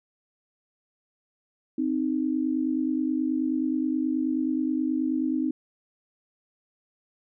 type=tone pair together; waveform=sine; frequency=260.8 / 310.2 Hz; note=C4 / D#4; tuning=-5 / -5 cents; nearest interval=minor third; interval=300 cents; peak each=-26 dBFS; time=1.78-5.51 s; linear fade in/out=5 ms; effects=none